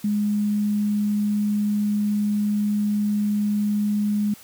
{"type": "tone with quantisation", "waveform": "sine", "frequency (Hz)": 207.7, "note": "G#3", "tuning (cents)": 0, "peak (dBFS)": -19, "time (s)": [0.04, 4.34], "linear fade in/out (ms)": 5, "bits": 8, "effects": ["white hiss -47 dBFS RMS until 4.43 s"]}